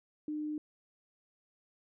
sine tone, 302.5 Hz, D#4, 49 cents flat, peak -34 dBFS, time 0.28-0.58 s, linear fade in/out 2 ms, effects none

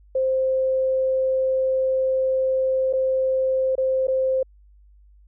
sine tone with dropouts, 524 Hz, C5, 2 cents sharp, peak -18 dBFS, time 0.15-4.43 s, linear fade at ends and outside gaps 5 ms, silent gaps 2.928-2.934 / 3.754-3.779 / 4.071-4.081 s, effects added 50 Hz sine -49 dBFS peak until 5.27 s

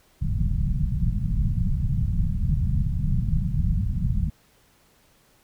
pink low-pass noise, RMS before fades -23 dBFS, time 0.21-4.3 s, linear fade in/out 10 ms, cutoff 190 Hz, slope 48 dB/octave, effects pink hiss -60 dBFS RMS until 5.43 s

